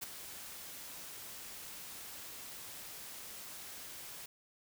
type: noise with ADSR envelope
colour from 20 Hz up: white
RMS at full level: -39 dBFS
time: 0.01-4.26 s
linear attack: 20 ms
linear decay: 17 ms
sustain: -9 dB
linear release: 4 ms
effects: none